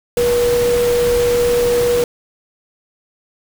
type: tone in noise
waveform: sine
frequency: 481.8 Hz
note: B4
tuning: 43 cents flat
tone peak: -12 dBFS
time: 0.17-2.04 s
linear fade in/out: 2 ms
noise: pink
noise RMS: -24 dBFS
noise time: 0.17-2.04 s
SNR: +9 dB
effects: none